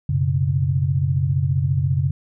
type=chord; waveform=sine; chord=F# suspended fourth; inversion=none; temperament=equal with one note detuned; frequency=92.5 / 123.83 / 138.59 Hz; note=F#2 / B2 / C#3; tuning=0 / +5 / 0 cents; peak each=-22 / -24 / -19 dBFS; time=0.09-2.11 s; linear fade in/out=5 ms; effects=none